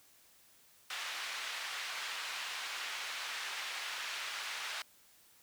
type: band-pass noise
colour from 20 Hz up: white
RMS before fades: -41 dBFS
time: 0.9-4.82 s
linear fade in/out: 2 ms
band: 1100 to 3300 Hz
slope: 12 dB/octave
effects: white hiss -64 dBFS RMS until 5.42 s